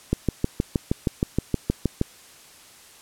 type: click train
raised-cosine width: 3 ms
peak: -7 dBFS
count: 13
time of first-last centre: 0.13-2.014 s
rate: 6.37 Hz
effects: white hiss -49 dBFS RMS until 3.01 s + low-pass 11000 Hz 12 dB/octave